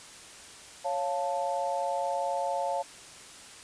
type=chord; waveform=sine; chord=Db augmented; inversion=none; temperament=equal; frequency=554.4 / 698.5 / 880 Hz; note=Db5 / F5 / A5; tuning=0 / 0 / 0 cents; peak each=-32 dBFS; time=0.84-2.83 s; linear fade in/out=20 ms; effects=white hiss -48 dBFS RMS until 3.63 s + resampled to 22050 Hz